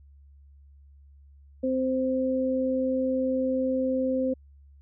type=tone pair together; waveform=sine; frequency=259.8 / 521 Hz; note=C4 / C5; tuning=-12 / -7 cents; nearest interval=octave; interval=1205 cents; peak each=-26 / -26 dBFS; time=1.63-4.34 s; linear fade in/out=10 ms; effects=added 70 Hz sine -50 dBFS peak until 4.81 s